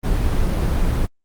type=noise; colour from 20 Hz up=brown; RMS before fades=-18 dBFS; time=0.03-1.07 s; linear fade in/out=20 ms; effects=Opus 24 kbps